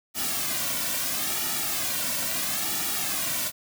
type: noise with flanger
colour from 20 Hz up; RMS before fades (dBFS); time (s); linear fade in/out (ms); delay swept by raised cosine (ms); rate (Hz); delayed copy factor
white; -28; 0.14-3.52; 50; 1.9 to 2.43; 0.75; -0.75
effects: none